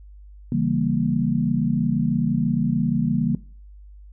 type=chord; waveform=sine; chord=C# diminished seventh; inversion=none; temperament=equal; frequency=138.59 / 164.81 / 196 / 233.1 Hz; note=C#3 / E3 / G3 / Bb3; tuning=0 / 0 / 0 / 0 cents; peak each=-25 / -25 / -26 / -22 dBFS; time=0.52-3.35 s; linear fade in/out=2 ms; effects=noise-tail reverb RT60 0.4 s tail -19 dB re dry + added 50 Hz sine -41 dBFS peak until 4.12 s